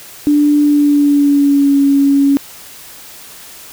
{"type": "tone with pitch glide", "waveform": "sine", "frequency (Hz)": [293.7, 279.1], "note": ["D4", "C#4"], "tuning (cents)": [0, 12], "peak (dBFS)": -7, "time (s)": [0.27, 2.37], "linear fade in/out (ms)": 0, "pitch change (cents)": -88, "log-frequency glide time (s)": [0.61, 1.81], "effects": ["white hiss -35 dBFS RMS until 3.72 s"]}